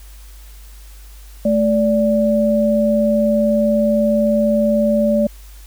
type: tone pair together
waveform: sine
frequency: 218 / 582 Hz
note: A3 / D5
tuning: -16 / -16 cents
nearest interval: octave + perfect fourth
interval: 1700 cents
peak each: -15 dBFS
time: 1.45-5.27 s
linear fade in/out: 5 ms
effects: added 50 Hz sine -36 dBFS peak until 5.66 s + white hiss -47 dBFS RMS until 5.66 s